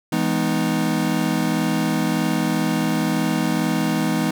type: chord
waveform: square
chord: E major seventh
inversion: none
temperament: equal with one note detuned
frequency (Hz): 164.81 / 207.7 / 249.7 / 311.1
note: E3 / G#3 / B3 / D#4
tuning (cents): 0 / 0 / +19 / 0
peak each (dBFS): -25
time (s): 0.12-4.31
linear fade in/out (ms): 5
effects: none